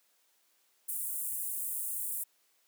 pink high-pass noise, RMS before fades -36 dBFS, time 0.88-2.24 s, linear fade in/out 10 ms, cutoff 8600 Hz, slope 48 dB/octave, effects white hiss -71 dBFS RMS until 2.67 s + high-pass 300 Hz 12 dB/octave

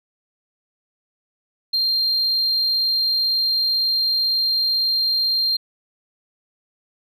sine tone, 4186 Hz, C8, in tune, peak -15 dBFS, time 1.73-5.57 s, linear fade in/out 10 ms, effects tanh soft clip ceiling -15 dBFS

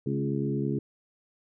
harmonic tone with a mistuned harmonic, 69.3 Hz, C#2, in tune, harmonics 2 / 3 / 4 / 5 / 6, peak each -30 / -32 / -33 / -34 / -35 dBFS, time 0.06-0.79 s, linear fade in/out 5 ms, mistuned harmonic 3, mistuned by +27 cents, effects none

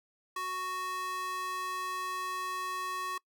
square tone with high-pass filter, 370 Hz, F#4, in tune, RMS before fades -36 dBFS, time 0.36-3.18 s, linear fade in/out 5 ms, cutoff 1000 Hz, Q 2.3, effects noise-tail reverb RT60 0.1 s tail -24 dB re dry

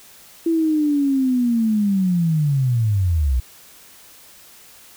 sine linear sweep, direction down, 334.6 to 58.9 Hz, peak -15 dBFS, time 0.46-3.4 s, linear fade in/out 5 ms, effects white hiss -46 dBFS RMS until 4.96 s

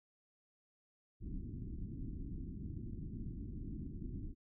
pink low-pass noise, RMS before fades -44 dBFS, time 1.2-4.35 s, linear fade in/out 50 ms, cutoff 320 Hz, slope 48 dB/octave, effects none

